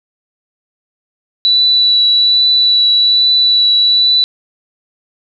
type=tone with vibrato; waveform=sine; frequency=3951 Hz; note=B7; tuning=in tune; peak=-7 dBFS; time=1.45-4.24 s; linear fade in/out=0 ms; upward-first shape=triangle; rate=1.2 Hz; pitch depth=12 cents each way; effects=none